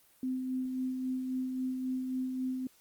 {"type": "tone with tremolo", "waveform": "sine", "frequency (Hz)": 257.6, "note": "C4", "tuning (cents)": -27, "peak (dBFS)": -30, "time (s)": [0.23, 2.67], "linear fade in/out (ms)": 2, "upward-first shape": "sine", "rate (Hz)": 3.7, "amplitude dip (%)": 35, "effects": ["white hiss -64 dBFS RMS until 2.8 s", "Opus 32 kbps"]}